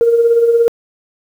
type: tone with tremolo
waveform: sine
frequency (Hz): 466.2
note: A#4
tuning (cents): 0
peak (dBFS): -5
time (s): 0.01-0.68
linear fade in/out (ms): 0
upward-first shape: sine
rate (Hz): 17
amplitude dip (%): 50
effects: tanh soft clip ceiling -1 dBFS + 7-bit